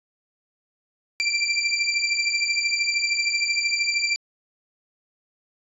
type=beating tone pair; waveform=25% pulse; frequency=2349 / 2362 Hz; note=D7 / D7; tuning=0 / +9 cents; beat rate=13 Hz; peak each=-20 / -20 dBFS; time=1.2-4.16 s; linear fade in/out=0 ms; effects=resampled to 24000 Hz